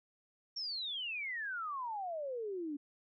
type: exponential sweep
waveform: sine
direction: down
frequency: 5580 to 279.3 Hz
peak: -37 dBFS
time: 0.56-2.77 s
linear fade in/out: 10 ms
effects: none